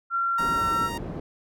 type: tone with pitch glide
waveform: sine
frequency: 1370 to 1348.8 Hz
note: F6 to E6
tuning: -34 to +39 cents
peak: -22 dBFS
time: 0.1-0.9 s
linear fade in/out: 50 ms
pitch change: -27 cents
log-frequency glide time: 0.51-0.65 s
type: tone with vibrato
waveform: sawtooth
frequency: 932.3 Hz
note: A#5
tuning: in tune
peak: -28 dBFS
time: 0.38-0.98 s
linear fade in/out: 5 ms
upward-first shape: triangle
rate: 2.5 Hz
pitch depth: 8 cents each way
type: low-pass noise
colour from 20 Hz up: white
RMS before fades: -34 dBFS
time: 0.39-1.2 s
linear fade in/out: 5 ms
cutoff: 380 Hz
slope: 12 dB/octave
effects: none